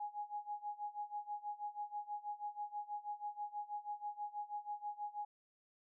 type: tone with tremolo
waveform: sine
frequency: 830.6 Hz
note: G#5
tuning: in tune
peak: -38 dBFS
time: 0-5.25 s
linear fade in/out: 5 ms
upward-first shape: sine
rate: 6.2 Hz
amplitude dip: 90%
effects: none